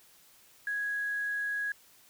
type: tone with quantisation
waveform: sine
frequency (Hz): 1661.2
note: G#6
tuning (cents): 0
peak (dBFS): -30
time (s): 0.67-1.72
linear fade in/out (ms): 2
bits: 9
effects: white hiss -60 dBFS RMS until 2.09 s